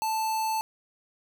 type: tone with notch filter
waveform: square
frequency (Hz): 880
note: A5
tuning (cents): 0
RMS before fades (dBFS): -28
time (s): 0.02-0.61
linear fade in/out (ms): 0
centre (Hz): 2000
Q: 1.1
effects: none